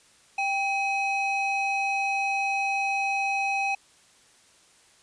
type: ring-modulated tone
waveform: triangle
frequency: 1661.2 Hz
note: G#6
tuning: in tune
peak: -19 dBFS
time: 0.38-3.75 s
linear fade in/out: 5 ms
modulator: 873 Hz
effects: white hiss -58 dBFS RMS until 5.02 s + resampled to 22050 Hz